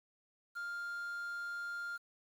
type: tone with quantisation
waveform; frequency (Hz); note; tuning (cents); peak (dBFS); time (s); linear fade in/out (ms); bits
triangle; 1401; F6; +5; -37; 0.55-1.98; 20; 10
effects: none